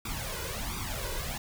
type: noise with flanger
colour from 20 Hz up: pink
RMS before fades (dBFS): -35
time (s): 0.05-1.38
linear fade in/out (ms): 5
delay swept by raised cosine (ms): 0.83 to 2.03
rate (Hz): 1.4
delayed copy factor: +0.8
effects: none